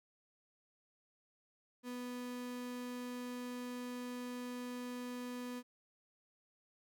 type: tone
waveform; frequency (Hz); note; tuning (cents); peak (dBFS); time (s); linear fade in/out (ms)
35% pulse; 246.9; B3; 0; -40; 1.83-5.63; 50
effects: none